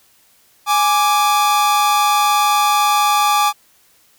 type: tone pair together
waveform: 45% pulse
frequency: 830.6 / 1174.7 Hz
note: G#5 / D6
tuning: 0 / 0 cents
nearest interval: tritone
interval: 600 cents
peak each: -15 dBFS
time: 0.66-3.53 s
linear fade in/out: 50 ms
effects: white hiss -54 dBFS RMS until 4.18 s